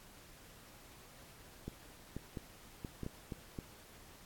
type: clicks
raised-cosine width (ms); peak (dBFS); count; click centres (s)
3; -28; 8; 1.68 / 2.166 / 2.372 / 2.848 / 3.033 / 3.064 / 3.322 / 3.588
effects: pink hiss -58 dBFS RMS until 4.25 s + AAC 64 kbps

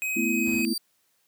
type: tone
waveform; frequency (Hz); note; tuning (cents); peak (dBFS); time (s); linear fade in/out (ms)
square; 2528; D#7; +27; -27; 0.02-0.65; 0
type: chord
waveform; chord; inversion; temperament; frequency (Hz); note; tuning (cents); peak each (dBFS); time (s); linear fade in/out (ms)
sine; A suspended second; none; equal; 220 / 246.9 / 329.6; A3 / B3 / E4; 0 / 0 / 0; -28; 0.16-0.74; 10
type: tone with exponential growth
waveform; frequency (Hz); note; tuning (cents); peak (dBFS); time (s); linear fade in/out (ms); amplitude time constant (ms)
sawtooth; 4665; D8; -12; -24; 0.22-0.78; 5; 120
type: noise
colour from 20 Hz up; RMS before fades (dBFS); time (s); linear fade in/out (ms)
brown; -37; 0.45-0.63; 20
effects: white hiss -69 dBFS RMS until 1.27 s + high-pass 100 Hz 12 dB/octave

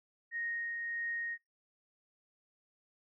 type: tone with tremolo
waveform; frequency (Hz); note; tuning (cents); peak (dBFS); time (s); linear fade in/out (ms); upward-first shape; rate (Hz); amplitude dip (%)
sine; 1864.7; A#6; 0; -34; 0.31-1.38; 50; triangle; 1.6; 30
effects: noise-tail reverb RT60 0.2 s tail -25 dB re dry

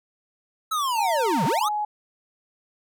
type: linear two-way sweep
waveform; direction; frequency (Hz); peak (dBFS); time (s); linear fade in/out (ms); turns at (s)
square; down then up; 1318.5 to 129 to 1318.5; -23; 0.71-1.69; 10; 1.45
type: tone with pitch glide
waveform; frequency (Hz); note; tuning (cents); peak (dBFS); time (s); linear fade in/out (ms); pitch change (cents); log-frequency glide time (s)
sine; 916 to 840; A#5 to G#5; -31 to +19; -23; 0.98-1.85; 5; -150; 1.56-1.65
effects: none

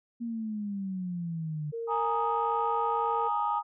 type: exponential sweep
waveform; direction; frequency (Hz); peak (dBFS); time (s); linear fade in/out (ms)
sine; down; 237.5 to 146.83; -31; 0.2-1.72; 20
type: tone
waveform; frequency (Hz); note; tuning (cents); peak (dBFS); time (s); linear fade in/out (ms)
sine; 461.1; A#4; -19; -32; 1.72-3.29; 20
type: chord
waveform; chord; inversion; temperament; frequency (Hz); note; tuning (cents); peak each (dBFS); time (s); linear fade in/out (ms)
sine; Ab suspended second; none; equal; 830.6 / 932.3 / 1244.5; Ab5 / Bb5 / Eb6; 0 / 0 / 0; -30 / -30 / -30; 1.87-3.63; 50
effects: tanh soft clip ceiling -17 dBFS

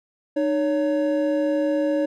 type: tone pair together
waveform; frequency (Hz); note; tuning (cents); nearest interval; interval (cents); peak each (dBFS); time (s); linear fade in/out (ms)
triangle; 305.3 / 560.6; D#4 / C#5; -33 / +19; major seventh; 1052; -20; 0.36-2.06; 10
effects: none

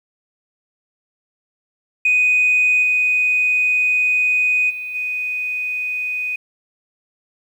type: tone with level steps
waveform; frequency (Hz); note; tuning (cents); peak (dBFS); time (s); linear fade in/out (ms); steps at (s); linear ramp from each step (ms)
sine; 2492; D#7; +2; -11 / -13 / -25 / -20; 2.05-6.36; 5; 2.82 / 4.69 / 4.94; 20
effects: tanh soft clip ceiling -8 dBFS + 8-bit

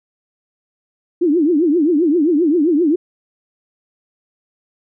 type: tone with vibrato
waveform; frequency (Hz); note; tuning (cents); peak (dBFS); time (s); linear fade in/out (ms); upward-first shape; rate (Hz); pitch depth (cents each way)
sine; 320; D#4; +49; -11; 1.21-2.96; 10; triangle; 7.6; 260
effects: none

